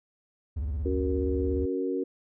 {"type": "tone with vibrato", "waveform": "triangle", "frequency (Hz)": 72.7, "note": "D2", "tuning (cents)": -17, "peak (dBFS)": -26, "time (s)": [0.56, 1.66], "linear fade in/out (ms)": 10, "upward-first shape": "square", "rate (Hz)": 17, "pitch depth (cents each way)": 210}
{"type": "chord", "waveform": "sine", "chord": "F# major", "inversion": "second", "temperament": "equal with one note detuned", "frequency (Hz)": [277.2, 371.9, 466.2], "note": ["C#4", "F#4", "A#4"], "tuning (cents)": [0, 9, 0], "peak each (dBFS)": [-31, -30, -32], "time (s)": [0.85, 2.04], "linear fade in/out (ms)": 10}
{"effects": []}